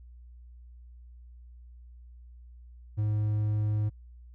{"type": "tone", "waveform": "triangle", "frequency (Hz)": 106, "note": "G#2", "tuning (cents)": 36, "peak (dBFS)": -23, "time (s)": [2.97, 3.9], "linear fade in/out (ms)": 20, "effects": ["added 60 Hz sine -47 dBFS peak until 4.34 s"]}